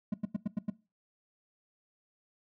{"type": "tone bursts", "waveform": "triangle", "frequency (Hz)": 207.7, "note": "G#3", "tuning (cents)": 0, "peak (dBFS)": -26, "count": 6, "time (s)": [0.12, 0.701], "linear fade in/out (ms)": 5, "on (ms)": 21, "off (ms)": 91, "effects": ["noise-tail reverb RT60 0.3 s tail -20 dB re dry"]}